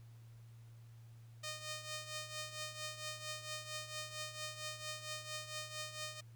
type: tone with tremolo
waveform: 5% pulse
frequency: 615 Hz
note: D#5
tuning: 20 cents flat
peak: -29 dBFS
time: 1.43-6.21 s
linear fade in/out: 10 ms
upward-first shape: triangle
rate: 4.4 Hz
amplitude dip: 75%
effects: added 115 Hz sine -54 dBFS peak until 6.35 s + pink hiss -71 dBFS RMS until 6.35 s